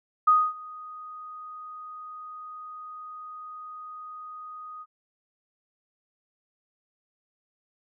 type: tone with ADSR envelope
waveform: sine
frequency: 1244.5 Hz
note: D#6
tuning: in tune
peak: -14 dBFS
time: 0.27-4.86 s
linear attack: 10 ms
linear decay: 250 ms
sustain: -24 dB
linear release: 45 ms
effects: none